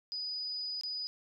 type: tone with dropouts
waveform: sine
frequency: 4961 Hz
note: D#8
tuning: 6 cents flat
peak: -35 dBFS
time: 0.12-1.07 s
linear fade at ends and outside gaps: 0 ms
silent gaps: 0.811-0.835 s
effects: none